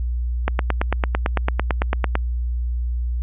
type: click train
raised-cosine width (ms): 0.5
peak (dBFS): -4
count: 16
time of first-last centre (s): 0.48-2.154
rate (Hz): 8.96
effects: added 60 Hz sine -20 dBFS peak until 3.22 s + resampled to 8000 Hz